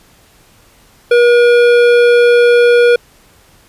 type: tone with hard clipping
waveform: sine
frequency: 479.9 Hz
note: B4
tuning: 50 cents flat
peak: -7 dBFS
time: 1.11-2.96 s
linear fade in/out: 5 ms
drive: 13 dB
effects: pink hiss -47 dBFS RMS until 3.68 s + resampled to 32000 Hz